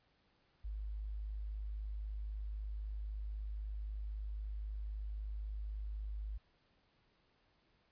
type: tone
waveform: sine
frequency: 51.91 Hz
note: G#1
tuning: in tune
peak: -39 dBFS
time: 0.64-6.38 s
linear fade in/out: 10 ms
effects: pink hiss -74 dBFS RMS until 7.91 s + resampled to 11025 Hz